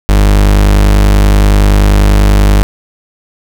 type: tone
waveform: 40% pulse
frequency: 50.4 Hz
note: G1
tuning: 49 cents sharp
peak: -3 dBFS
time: 0.09-2.63 s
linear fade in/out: 0 ms
effects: none